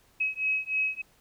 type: beating tone pair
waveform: sine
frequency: 2553 / 2556.3 Hz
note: D#7 / D#7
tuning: +44 / +46 cents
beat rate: 3.3 Hz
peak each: -29 dBFS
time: 0.2-1.02 s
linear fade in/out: 10 ms
effects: pink hiss -63 dBFS RMS until 1.2 s